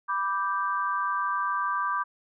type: chord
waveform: sine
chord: G major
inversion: first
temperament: equal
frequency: 987.8 / 1174.7 / 1568 Hz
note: B5 / D6 / G6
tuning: 0 / 0 / 0 cents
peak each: -31 / -27 / -32 dBFS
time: 0.08-2.04 s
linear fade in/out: 20 ms
effects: none